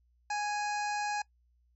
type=harmonic tone; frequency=830.6 Hz; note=G#5; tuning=in tune; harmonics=1 / 2 / 3 / 5 / 6 / 7 / 8 / 9; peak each=-32 / -38 / -42 / -46 / -48 / -49 / -50 / -51 dBFS; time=0.3-1.22 s; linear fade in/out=5 ms; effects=noise-tail reverb RT60 0.1 s tail -21 dB re dry + added 60 Hz sine -66 dBFS peak until 1.75 s